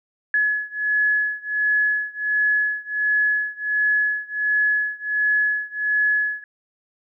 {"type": "beating tone pair", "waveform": "sine", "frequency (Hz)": [1698, 1699.4], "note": ["G#6", "G#6"], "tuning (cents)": [38, 39], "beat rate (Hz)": 1.4, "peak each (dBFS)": [-21, -22], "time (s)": [0.34, 6.44], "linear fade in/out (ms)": 2, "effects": []}